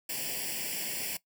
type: noise with comb filter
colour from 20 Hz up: white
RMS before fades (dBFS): -35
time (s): 0.09-1.17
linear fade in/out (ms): 5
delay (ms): 0.39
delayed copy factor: +0.9
effects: noise-tail reverb RT60 0.1 s tail -18 dB re dry + high-pass 150 Hz 12 dB/octave